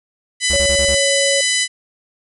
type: harmonic tone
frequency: 999 Hz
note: B5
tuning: 20 cents sharp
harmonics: 2 / 3 / 4 / 5 / 6 / 7 / 8 / 9 / 10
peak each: -20 / -22 / -23 / -24 / -25 / -25 / -26 / -27 / -27 dBFS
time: 0.4-1.68 s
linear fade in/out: 50 ms
type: tone bursts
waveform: square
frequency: 68.3 Hz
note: C#2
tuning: 25 cents flat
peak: -22 dBFS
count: 5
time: 0.5-0.947 s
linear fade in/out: 0 ms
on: 63 ms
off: 33 ms
type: tone with pitch glide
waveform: sine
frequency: 560 to 555.5 Hz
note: C#5 to C#5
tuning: +18 to +4 cents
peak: -17 dBFS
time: 0.53-1.41 s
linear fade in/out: 5 ms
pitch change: -14 cents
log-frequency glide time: 0.83-1.05 s
effects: none